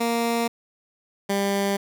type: tone pair in turn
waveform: 15% pulse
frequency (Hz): 233.2 / 198.9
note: A#3 / G3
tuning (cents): +1 / +25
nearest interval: minor third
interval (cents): 276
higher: first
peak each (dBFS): -15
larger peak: neither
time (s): 0-0.48 / 1.29-1.77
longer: neither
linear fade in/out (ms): 10
effects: none